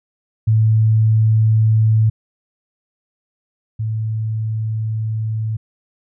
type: tone pair in turn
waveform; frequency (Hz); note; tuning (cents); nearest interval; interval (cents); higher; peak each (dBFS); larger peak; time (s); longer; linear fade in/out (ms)
sine; 110 / 110; A2 / A2; 0 / 0; unison; 0; neither; -10 / -18; first; 0.47-2.1 / 3.79-5.57; second; 10
effects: none